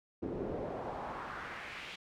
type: noise with band-pass filter sweep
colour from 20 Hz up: brown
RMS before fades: -41 dBFS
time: 0.22-1.96 s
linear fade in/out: 10 ms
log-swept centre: 320 to 3000 Hz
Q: 2
effects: none